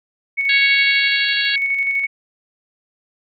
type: tone with tremolo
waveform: sine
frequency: 2217 Hz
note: C#7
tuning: in tune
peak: -15 dBFS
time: 0.37-2.07 s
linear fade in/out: 20 ms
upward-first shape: square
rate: 12 Hz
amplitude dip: 35%
type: harmonic tone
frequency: 554.4 Hz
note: C#5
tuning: in tune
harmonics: 3 / 4 / 5 / 6 / 7 / 8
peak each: -21 / -22 / -23 / -24 / -24 / -25 dBFS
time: 0.49-1.56 s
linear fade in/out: 5 ms
effects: none